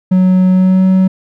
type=tone with pitch glide; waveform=triangle; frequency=185 to 187.91 Hz; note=F#3 to F#3; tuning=0 to +27 cents; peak=-4 dBFS; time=0.11-1.08 s; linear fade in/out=10 ms; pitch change=+27 cents; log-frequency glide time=0.51-0.84 s; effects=none